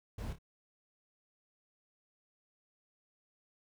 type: noise with echo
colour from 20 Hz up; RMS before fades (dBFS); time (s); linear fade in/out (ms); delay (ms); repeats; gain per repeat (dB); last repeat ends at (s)
brown; -40; 0.18-0.33; 5; 28; 2; -9; 0.386
effects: none